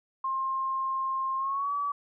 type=tone with pitch glide; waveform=sine; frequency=1062 to 1144.8 Hz; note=C6 to D6; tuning=+25 to -45 cents; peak=-27 dBFS; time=0.24-1.92 s; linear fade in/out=5 ms; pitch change=+130 cents; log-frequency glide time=1.37-1.73 s; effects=none